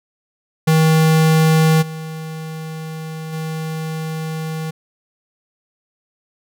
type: tone with level steps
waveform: square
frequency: 158.9 Hz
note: D#3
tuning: 37 cents sharp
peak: -11 / -27 / -23 dBFS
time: 0.67-4.71 s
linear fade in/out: 10 ms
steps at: 1.81 / 3.32 s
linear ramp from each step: 20 ms
effects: none